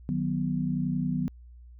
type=chord; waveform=sine; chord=B major; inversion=first; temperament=just; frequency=154.34 / 185.21 / 246.9 Hz; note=D#3 / F#3 / B3; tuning=-14 / +2 / 0 cents; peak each=-30 dBFS; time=0.09-1.28 s; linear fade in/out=0 ms; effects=added 60 Hz sine -46 dBFS peak until 1.79 s